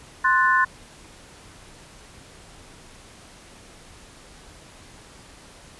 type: chord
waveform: sine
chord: F# diminished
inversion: second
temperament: equal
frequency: 1046.5 / 1480 / 1760 Hz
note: C6 / F#6 / A6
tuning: 0 / 0 / 0 cents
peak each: -19 / -21 / -21 dBFS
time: 0.24-0.65 s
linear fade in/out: 10 ms
effects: pink hiss -47 dBFS RMS until 5.79 s + resampled to 24000 Hz